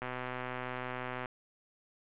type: click train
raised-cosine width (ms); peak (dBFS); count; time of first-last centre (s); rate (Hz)
0.5; -23; 157; 0.02-1.258; 126
effects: resampled to 8000 Hz + 9-bit